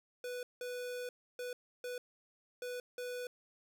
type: tone bursts at uneven times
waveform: square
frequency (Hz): 493.9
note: B4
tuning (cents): 0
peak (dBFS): -40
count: 6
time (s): 0.24-0.43 / 0.61-1.09 / 1.39-1.53 / 1.84-1.98 / 2.62-2.8 / 2.98-3.27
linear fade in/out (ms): 2
effects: none